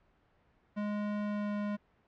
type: tone with pitch glide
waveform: square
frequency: 207.7 to 206.5 Hz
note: G#3 to G#3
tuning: 0 to -10 cents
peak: -33 dBFS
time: 0.76-1.77 s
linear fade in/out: 20 ms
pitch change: -10 cents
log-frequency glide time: 1.23-1.54 s
effects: pink hiss -69 dBFS RMS until 2.07 s + low-pass 2000 Hz 12 dB/octave